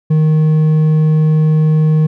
triangle tone with hard clipping, 155.56 Hz, D#3, in tune, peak -9 dBFS, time 0.1-2.07 s, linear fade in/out 10 ms, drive 7 dB, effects none

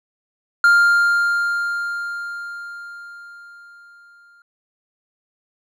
triangle tone with exponential decay, 1400 Hz, F6, 4 cents sharp, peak -7 dBFS, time 0.64-4.42 s, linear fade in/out 2 ms, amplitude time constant 820 ms, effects none

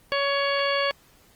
harmonic tone, 560 Hz, C#5, 18 cents sharp, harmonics 1 / 2 / 3 / 4 / 5 / 6 / 8, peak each -25 / -28 / -30 / -31 / -32 / -33 / -34 dBFS, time 0.12-0.91 s, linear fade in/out 0 ms, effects pink hiss -57 dBFS RMS until 1.35 s + Opus 24 kbps

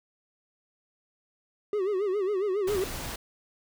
triangle tone with vibrato, 394.2 Hz, G4, 10 cents sharp, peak -23 dBFS, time 1.73-2.84 s, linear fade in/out 2 ms, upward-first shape sine, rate 7.3 Hz, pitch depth 130 cents each way
pink noise, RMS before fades -36 dBFS, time 2.67-3.16 s, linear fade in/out 5 ms
effects none

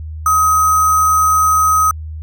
sine tone with sample-and-hold, 1263 Hz, D#6, 26 cents sharp, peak -9 dBFS, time 0.26-1.91 s, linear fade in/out 2 ms, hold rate 7350 Hz, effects added 78 Hz sine -24 dBFS peak until 2.22 s

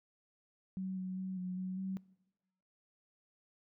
sine tone with pitch steps, 188.4 / 186 / 187.9 / 182.6 / 186 / 190.2 Hz, F#3 / F#3 / F#3 / F#3 / F#3 / F#3, +32 / +9 / +27 / -23 / +9 / +48 cents, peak -36 dBFS, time 0.77-1.97 s, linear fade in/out 0 ms, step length 200 ms, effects noise-tail reverb RT60 1.0 s tail -22 dB re dry

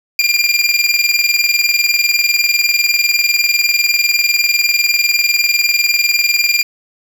25% pulse tone with tremolo, 2396 Hz, D7, 34 cents sharp, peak -5 dBFS, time 0.19-6.63 s, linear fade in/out 2 ms, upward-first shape square, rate 20 Hz, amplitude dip 60%, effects none

